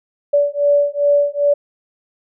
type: beating tone pair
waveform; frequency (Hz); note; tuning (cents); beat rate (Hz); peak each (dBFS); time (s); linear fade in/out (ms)
sine; 575 / 577.5; D5 / D5; -37 / -29; 2.5; -15; 0.33-1.54; 10
effects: none